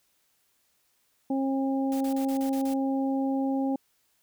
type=harmonic tone; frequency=269.5 Hz; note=C#4; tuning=49 cents flat; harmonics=1 / 2 / 3; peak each=-25 / -34 / -35 dBFS; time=1.3-3.76 s; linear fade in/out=5 ms
type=noise bursts; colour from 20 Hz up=white; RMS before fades=-44 dBFS; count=7; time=1.92-2.737 s; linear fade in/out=0 ms; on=85 ms; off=37 ms
effects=white hiss -70 dBFS RMS until 4.22 s